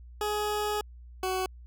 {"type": "tone pair in turn", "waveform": "20% pulse", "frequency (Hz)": [419.3, 373.6], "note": ["G#4", "F#4"], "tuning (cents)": [17, 17], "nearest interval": "major second", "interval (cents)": 200, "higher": "first", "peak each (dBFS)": -23, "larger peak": "neither", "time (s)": [[0.21, 0.81], [1.23, 1.46]], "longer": "first", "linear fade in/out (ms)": 2, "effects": ["added 60 Hz sine -45 dBFS peak until 1.66 s"]}